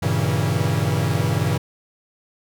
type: chord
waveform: 45% pulse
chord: G diminished seventh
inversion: none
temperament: equal with one note detuned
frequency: 98 / 116.54 / 138.59 / 162.26 Hz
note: G2 / Bb2 / Db3 / Fb3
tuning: 0 / 0 / 0 / -27 cents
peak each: -24 dBFS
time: 0.02-1.58 s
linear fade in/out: 10 ms
effects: none